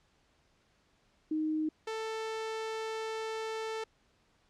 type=tone pair in turn; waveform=sine / sawtooth; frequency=311.1 / 442.6 Hz; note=D#4 / A4; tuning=0 / +10 cents; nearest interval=tritone; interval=610 cents; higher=second; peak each=-29 / -31 dBFS; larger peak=first; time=1.31-1.69 / 1.87-3.84 s; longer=second; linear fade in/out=5 ms; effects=pink hiss -70 dBFS RMS until 4.49 s + low-pass 6000 Hz 12 dB/octave